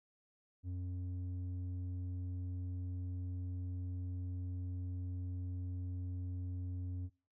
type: tone with low-pass filter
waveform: square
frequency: 90 Hz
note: F#2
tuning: 47 cents flat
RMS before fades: -41 dBFS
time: 0.63-7.1 s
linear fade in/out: 50 ms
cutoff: 190 Hz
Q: 5.1
effects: noise-tail reverb RT60 0.4 s tail -22 dB re dry